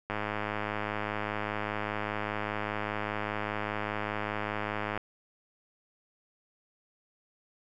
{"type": "click train", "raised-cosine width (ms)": 0.5, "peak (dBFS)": -17, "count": 513, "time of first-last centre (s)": [0.1, 4.976], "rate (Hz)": 105, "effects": []}